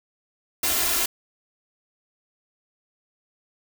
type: noise with comb filter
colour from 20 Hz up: white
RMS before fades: -23 dBFS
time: 0.63-1.06 s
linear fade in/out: 5 ms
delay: 2.9 ms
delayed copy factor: +0.7
effects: none